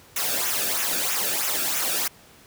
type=noise with flanger; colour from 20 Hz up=white; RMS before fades=-25 dBFS; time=0.16-2.08 s; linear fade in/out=5 ms; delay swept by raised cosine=0.22 to 1.01 ms; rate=3.1 Hz; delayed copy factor=-0.65; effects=pink hiss -51 dBFS RMS until 2.46 s + high-pass 60 Hz 12 dB/octave